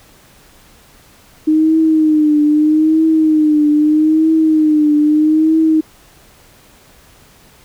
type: tone with vibrato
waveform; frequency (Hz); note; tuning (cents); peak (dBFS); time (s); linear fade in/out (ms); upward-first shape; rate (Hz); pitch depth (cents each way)
sine; 308.6; D#4; -14; -8; 1.47-5.81; 10; triangle; 0.79; 70
effects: pink hiss -46 dBFS RMS until 7.64 s